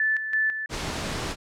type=tone with tremolo; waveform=sine; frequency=1751 Hz; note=A6; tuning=9 cents flat; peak=-20 dBFS; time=0-0.66 s; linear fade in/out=2 ms; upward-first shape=square; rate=3 Hz; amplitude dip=60%
type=noise; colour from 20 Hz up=pink; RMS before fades=-30 dBFS; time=0.69-1.36 s; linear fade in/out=50 ms
effects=low-pass 7000 Hz 12 dB/octave